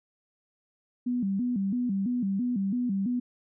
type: tone with vibrato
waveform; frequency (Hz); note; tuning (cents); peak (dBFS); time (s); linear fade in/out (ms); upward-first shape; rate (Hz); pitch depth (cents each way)
sine; 219.2; A3; -6; -25; 1.06-3.2; 10; square; 3; 200
effects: none